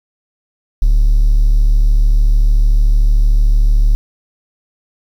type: tone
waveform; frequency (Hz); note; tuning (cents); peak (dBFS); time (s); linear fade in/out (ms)
triangle; 36.71; D1; 0; -4; 0.82-3.95; 0
effects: tanh soft clip ceiling -2 dBFS + 7-bit